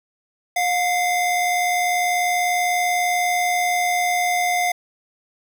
square tone pair together, 715.4 / 2066 Hz, F5 / C7, +41 / -22 cents, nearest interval octave + tritone, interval 1837 cents, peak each -20 / -24 dBFS, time 0.56-4.72 s, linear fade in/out 5 ms, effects none

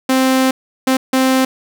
sawtooth tone bursts at uneven times, 261.6 Hz, C4, in tune, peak -7 dBFS, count 3, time 0.09-0.51 / 0.87-0.97 / 1.13-1.45 s, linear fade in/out 5 ms, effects none

